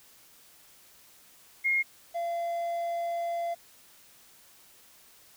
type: tone pair in turn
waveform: sine / triangle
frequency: 2142 / 683.9 Hz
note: C7 / F5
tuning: +40 / -36 cents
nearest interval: octave + minor sixth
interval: 1976 cents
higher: first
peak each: -23 / -27 dBFS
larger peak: first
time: 1.64-1.83 / 2.14-3.55 s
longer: second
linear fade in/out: 20 ms
effects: white hiss -57 dBFS RMS until 5.36 s